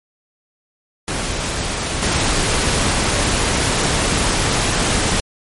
pink noise with level steps, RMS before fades -22 / -17 dBFS, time 1.08-5.2 s, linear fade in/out 0 ms, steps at 2.02 s, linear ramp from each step 10 ms, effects MP3 48 kbps

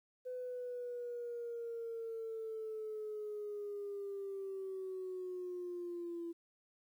sine linear sweep, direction down, 505 to 336.8 Hz, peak -39 dBFS, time 0.25-6.33 s, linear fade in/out 20 ms, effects tanh soft clip ceiling -36 dBFS + 12-bit

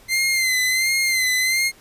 sawtooth tone with vibrato, 2074 Hz, C7, 16 cents flat, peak -14 dBFS, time 0.08-1.72 s, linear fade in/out 50 ms, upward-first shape sine, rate 1.4 Hz, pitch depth 53 cents each way, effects pink hiss -50 dBFS RMS until 1.8 s + resampled to 32000 Hz

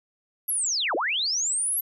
sine linear two-way sweep, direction down then up, 11770 to 288.8 to 11770 Hz, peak -23 dBFS, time 0.48-1.81 s, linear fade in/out 10 ms, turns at 0.95 s, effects none

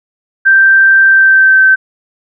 sine tone with pitch glide, 1568 to 1544.6 Hz, G6 to G6, 0 to -26 cents, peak -3 dBFS, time 0.45-1.76 s, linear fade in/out 20 ms, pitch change -26 cents, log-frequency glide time 1.06-1.64 s, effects none

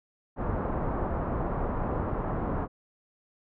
pink low-pass noise, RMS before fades -30 dBFS, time 0.36-2.68 s, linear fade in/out 50 ms, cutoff 1200 Hz, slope 24 dB/octave, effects none

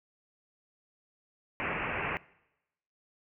white low-pass noise, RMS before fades -34 dBFS, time 1.6-2.17 s, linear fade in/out 0 ms, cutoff 2700 Hz, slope 96 dB/octave, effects noise-tail reverb RT60 0.9 s tail -22 dB re dry

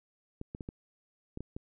clicks, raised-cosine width 3 ms, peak -26 dBFS, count 7, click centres 0.414 / 0.549 / 0.608 / 0.689 / 1.374 / 1.406 / 1.565 s, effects none

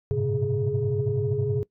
sine tone cluster, 97.6 / 106.8 / 122.5 / 134.8 / 416.2 Hz, G2 / G#2 / B2 / C#3 / G#4, -7 / +49 / -14 / -48 / +4 cents, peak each -32 / -29 / -30 / -27 / -26 dBFS, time 0.11-1.63 s, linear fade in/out 0 ms, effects noise-tail reverb RT60 0.1 s tail -21 dB re dry + tanh soft clip ceiling -14 dBFS

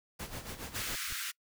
pink noise with tremolo, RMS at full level -40 dBFS, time 0.19-0.96 s, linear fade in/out 10 ms, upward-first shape sine, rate 7.2 Hz, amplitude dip 70%
pink high-pass noise, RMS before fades -38 dBFS, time 0.74-1.32 s, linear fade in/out 20 ms, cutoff 1300 Hz, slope 48 dB/octave
brown noise with exponential growth, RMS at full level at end -42 dBFS, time 1.01-1.13 s, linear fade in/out 5 ms, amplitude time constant 25 ms
effects noise-tail reverb RT60 0.1 s tail -25 dB re dry

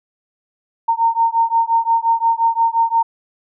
sine beating tone pair, 914 / 919.7 Hz, A#5 / A#5, -34 / -24 cents, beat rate 5.7 Hz, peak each -16 / -16 dBFS, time 0.88-3.03 s, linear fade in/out 10 ms, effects none

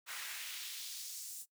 pink noise with high-pass filter sweep, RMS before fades -45 dBFS, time 0.06-1.46 s, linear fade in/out 50 ms, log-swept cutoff 1400 to 8400 Hz, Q 1.3, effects noise-tail reverb RT60 0.1 s tail -19 dB re dry

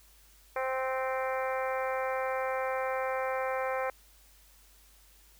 harmonic tone with a mistuned harmonic, 261.6 Hz, C4, in tune, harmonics 2 / 3 / 4 / 5 / 6 / 7 / 8 / 9, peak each -32 / -36 / -38 / -40 / -42 / -43 / -44 / -45 dBFS, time 0.56-3.9 s, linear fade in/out 2 ms, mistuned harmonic 6, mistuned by -18 cents, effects added 50 Hz sine -60 dBFS peak until 5.39 s + white hiss -61 dBFS RMS until 5.39 s

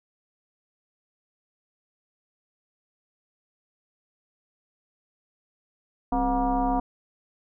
sine tone with frequency modulation, 493.9 Hz, B4, in tune, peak -21 dBFS, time 6.12-6.8 s, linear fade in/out 5 ms, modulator 230 Hz, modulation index 2.1, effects none

